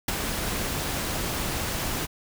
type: noise with ADSR envelope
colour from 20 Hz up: pink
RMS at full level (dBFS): -23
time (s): 0.08-2.07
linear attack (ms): 5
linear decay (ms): 22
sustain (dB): -6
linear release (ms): 27
effects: none